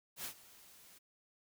white noise with ADSR envelope, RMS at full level -41 dBFS, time 0.16-0.99 s, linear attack 86 ms, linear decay 88 ms, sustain -19 dB, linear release 16 ms, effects none

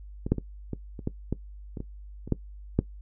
clicks, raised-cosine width 3 ms, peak -18 / -8 / -18 / -18 / -25 / -14 / -14 / -22 / -22 / -25 / -10 / -8 dBFS, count 12, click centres 0.265 / 0.32 / 0.383 / 0.733 / 0.992 / 1.074 / 1.326 / 1.772 / 1.804 / 2.276 / 2.323 / 2.79 s, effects noise-tail reverb RT60 0.1 s tail -18 dB re dry + added 50 Hz sine -41 dBFS peak until 3.01 s

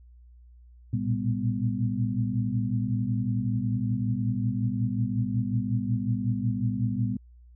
sine tone cluster, 113.2 / 118.6 / 124.2 / 199.9 / 247.4 Hz, A2 / A#2 / B2 / G3 / B3, +50 / +30 / +10 / +34 / +3 cents, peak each -29 / -31 / -34 / -31 / -31 dBFS, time 0.93-7.17 s, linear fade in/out 5 ms, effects added 60 Hz sine -49 dBFS peak until 7.55 s

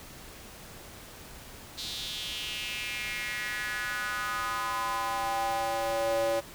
square tone with high-pass filter sweep, 113.3 Hz, A#2, 49 cents flat, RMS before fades -32 dBFS, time 1.77-6.41 s, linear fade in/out 20 ms, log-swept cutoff 4000 to 510 Hz, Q 4.2, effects pink hiss -47 dBFS RMS until 6.54 s

